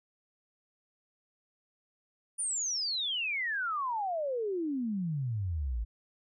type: exponential sweep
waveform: sine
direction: down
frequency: 9660 to 51.91 Hz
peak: -30 dBFS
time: 2.38-5.85 s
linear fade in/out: 20 ms
effects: none